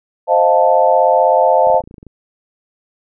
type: chord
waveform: sine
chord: F dominant seventh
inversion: second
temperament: equal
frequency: 523.3 / 622.3 / 698.5 / 880 Hz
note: C5 / Eb5 / F5 / A5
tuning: 0 / 0 / 0 / 0 cents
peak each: -14 dBFS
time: 0.27-1.82 s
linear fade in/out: 50 ms
type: clicks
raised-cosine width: 3 ms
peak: -24 dBFS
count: 11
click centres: 1.671 / 1.701 / 1.745 / 1.805 / 1.839 / 1.875 / 1.911 / 1.942 / 1.982 / 2.029 / 2.067 s
effects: none